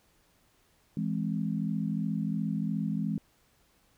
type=chord; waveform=sine; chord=E augmented; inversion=none; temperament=equal; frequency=164.81 / 207.7 / 261.6 Hz; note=E3 / G#3 / B#3; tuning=0 / 0 / 0 cents; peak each=-32 / -31 / -36 dBFS; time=0.97-3.18 s; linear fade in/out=2 ms; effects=pink hiss -67 dBFS RMS until 3.97 s